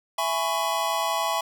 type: chord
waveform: square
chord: C# minor seventh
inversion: first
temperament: just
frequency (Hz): 665.2 / 831.5 / 997.9 / 1108.7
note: E5 / G#5 / B5 / C#6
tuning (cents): +16 / +2 / +18 / 0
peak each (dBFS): -30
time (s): 0.18-1.41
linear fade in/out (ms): 5
effects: none